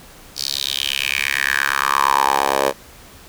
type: tone with high-pass filter sweep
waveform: 10% pulse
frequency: 68.7 Hz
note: C#2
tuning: 15 cents flat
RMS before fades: -19 dBFS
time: 0.35-2.73 s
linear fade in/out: 50 ms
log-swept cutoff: 4900 to 560 Hz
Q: 4.4
effects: pink hiss -43 dBFS RMS until 3.28 s